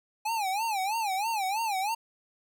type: tone with vibrato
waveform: square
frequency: 830.6 Hz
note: G#5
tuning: in tune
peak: -28 dBFS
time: 0.25-1.95 s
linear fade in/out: 10 ms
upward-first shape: sine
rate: 3.1 Hz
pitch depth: 180 cents each way
effects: none